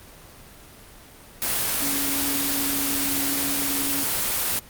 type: tone in noise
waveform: sine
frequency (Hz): 279.8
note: C#4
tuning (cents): +16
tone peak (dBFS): -29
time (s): 1.82-4.04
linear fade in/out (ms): 0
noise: white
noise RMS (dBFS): -24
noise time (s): 1.42-4.59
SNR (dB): -8
effects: pink hiss -46 dBFS RMS until 4.69 s + Opus 24 kbps